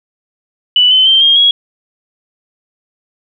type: tone with pitch steps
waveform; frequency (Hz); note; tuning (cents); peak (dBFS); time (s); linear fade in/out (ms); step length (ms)
sine; 2969 / 3052 / 3138 / 3227 / 3317; F#7 / G7 / G7 / G7 / G#7; +5 / -47 / +1 / +50 / -3; -5; 0.76-1.51; 2; 150
effects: none